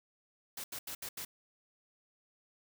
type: noise bursts at uneven times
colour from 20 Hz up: white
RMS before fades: -42 dBFS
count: 5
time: 0.57-0.64 / 0.72-0.79 / 0.87-0.95 / 1.02-1.09 / 1.17-1.25 s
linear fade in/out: 5 ms
effects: none